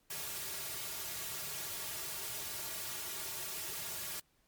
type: noise with comb filter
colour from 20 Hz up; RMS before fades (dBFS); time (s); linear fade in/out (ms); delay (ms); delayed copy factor
white; -41; 0.1-4.2; 5; 3.9; -1
effects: pink hiss -73 dBFS RMS until 4.47 s + MP3 96 kbps